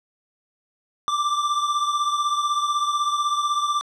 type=beating tone pair; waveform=square; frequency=1174.7 / 1190.7 Hz; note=D6 / D6; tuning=0 / +23 cents; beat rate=16 Hz; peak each=-22 / -28 dBFS; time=1.08-3.81 s; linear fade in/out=0 ms; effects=low-pass 6000 Hz 12 dB/octave